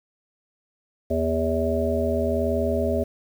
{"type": "harmonic tone", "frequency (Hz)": 81.1, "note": "E2", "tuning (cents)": -28, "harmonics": [1, 3, 5, 7, 8], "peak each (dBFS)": [-27, -27, -27, -27, -27], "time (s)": [1.1, 3.04], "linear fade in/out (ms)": 10, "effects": ["8-bit"]}